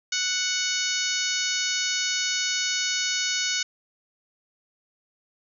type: harmonic tone with a mistuned harmonic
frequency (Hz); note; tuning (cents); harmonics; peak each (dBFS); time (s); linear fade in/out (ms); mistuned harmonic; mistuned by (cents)
740; F#5; 0; 2 / 3 / 4 / 5 / 6 / 7 / 8 / 9; -32 / -32 / -32 / -32 / -32 / -32 / -32 / -32; 0.12-3.63; 5; 7; +22
effects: none